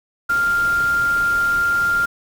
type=tone in noise; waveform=sine; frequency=1396.9 Hz; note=F6; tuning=in tune; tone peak=-15 dBFS; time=0.29-2.06 s; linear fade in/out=10 ms; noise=pink; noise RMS=-33 dBFS; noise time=0.29-2.06 s; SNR=+15 dB; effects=none